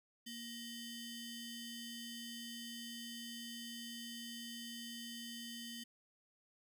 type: ring-modulated tone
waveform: sawtooth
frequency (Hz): 1644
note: G#6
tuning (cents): -18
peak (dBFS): -39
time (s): 0.26-5.84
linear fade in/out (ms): 10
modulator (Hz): 1410
effects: none